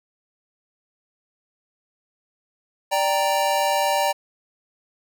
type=chord; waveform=square; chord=G minor; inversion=second; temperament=equal; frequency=587.3 / 784 / 932.3 Hz; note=D5 / G5 / Bb5; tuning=0 / 0 / 0 cents; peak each=-24 dBFS; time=2.91-4.13 s; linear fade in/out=20 ms; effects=none